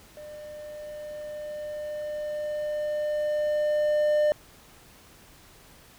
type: tone with level ramp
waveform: triangle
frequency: 600 Hz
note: D5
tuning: 37 cents sharp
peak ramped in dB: -38 to -17 dBFS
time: 0.17-4.32 s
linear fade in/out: 0 ms
effects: pink hiss -53 dBFS RMS until 5.98 s